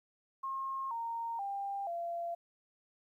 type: tone with pitch steps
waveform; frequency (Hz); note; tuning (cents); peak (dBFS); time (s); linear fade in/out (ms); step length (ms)
sine; 1074 / 924.2 / 795.3 / 684.4; C6 / A#5 / G5 / F5; +45 / -15 / +25 / -35; -35; 0.43-2.35; 10; 480
effects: 12-bit